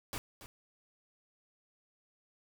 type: noise with echo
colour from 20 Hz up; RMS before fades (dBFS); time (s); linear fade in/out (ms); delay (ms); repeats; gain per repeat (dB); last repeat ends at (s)
pink; -39; 0.13-0.18; 0; 280; 1; -12; 0.46
effects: none